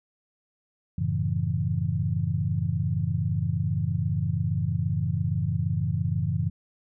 sine chord, F# minor seventh, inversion none, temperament equal, 92.5 / 110 / 138.59 / 164.81 Hz, F#2 / A2 / C#3 / E3, 0 / 0 / 0 / 0 cents, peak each -29 dBFS, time 0.98-6.5 s, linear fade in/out 5 ms, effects none

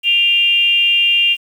sine tone with frequency modulation, 2794 Hz, F7, in tune, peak -10 dBFS, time 0.03-1.37 s, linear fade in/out 50 ms, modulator 388 Hz, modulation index 0.51, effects 7-bit

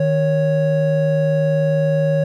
triangle tone pair together, 155.57 / 554.4 Hz, D#3 / C#5, 0 / 0 cents, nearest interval octave + minor seventh, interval 2200 cents, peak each -15 dBFS, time 0-2.24 s, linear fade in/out 5 ms, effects none

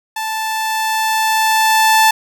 sawtooth tone with level ramp, 879 Hz, A5, 2 cents flat, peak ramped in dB -16 to -4 dBFS, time 0.16-2.11 s, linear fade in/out 5 ms, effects none

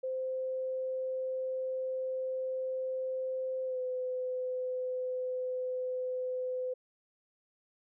sine tone with pitch glide, 519 to 507.7 Hz, C5 to B4, -14 to +48 cents, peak -32 dBFS, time 0.03-6.74 s, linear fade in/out 10 ms, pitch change -38 cents, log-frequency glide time 3.65-3.79 s, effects none

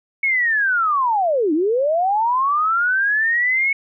sine linear two-way sweep, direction down then up, 2217 to 290.7 to 2217 Hz, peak -15 dBFS, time 0.23-3.73 s, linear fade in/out 5 ms, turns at 1.53 s, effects none

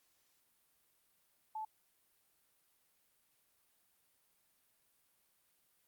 sine tone, 870 Hz, A5, 20 cents flat, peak -39 dBFS, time 1.55-1.65 s, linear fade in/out 5 ms, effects white hiss -75 dBFS RMS until 5.87 s + Opus 48 kbps

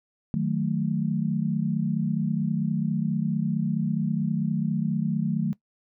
sine chord, D# diminished, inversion none, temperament equal, 155.56 / 185 / 220 Hz, D#3 / F#3 / A3, 0 / 0 / 0 cents, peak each -27 dBFS, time 0.34-5.53 s, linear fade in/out 0 ms, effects noise-tail reverb RT60 0.1 s tail -19 dB re dry

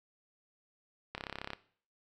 click train, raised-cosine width 0.3 ms, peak -22 dBFS, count 14, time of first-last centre 1.15-1.533 s, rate 33.9 Hz, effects noise-tail reverb RT60 0.5 s tail -17 dB re dry

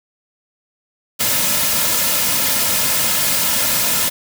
white noise with comb filter, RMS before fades -17 dBFS, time 1.19-4.1 s, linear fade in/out 20 ms, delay 2.6 ms, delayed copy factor -0.6, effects none

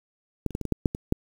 clicks, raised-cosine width 3 ms, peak -12 / -26 / -15 / -19 / -17 / -9 / -7 / -17 / -8 dBFS, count 9, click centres 0.463 / 0.507 / 0.551 / 0.613 / 0.653 / 0.723 / 0.858 / 0.949 / 1.124 s, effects 7-bit

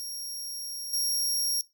20% pulse tone with level steps, 5588 Hz, F8, in tune, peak -29 / -20 dBFS, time 0-1.61 s, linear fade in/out 0 ms, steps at 0.93 s, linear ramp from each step 5 ms, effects noise-tail reverb RT60 0.2 s tail -19 dB re dry

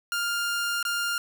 sawtooth tone with dropouts, 1403 Hz, F6, 8 cents sharp, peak -22 dBFS, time 0.12-1.18 s, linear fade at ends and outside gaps 1 ms, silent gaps 0.828-0.851 s, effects none

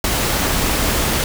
pink noise, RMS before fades -18 dBFS, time 0.04-1.24 s, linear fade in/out 2 ms, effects none

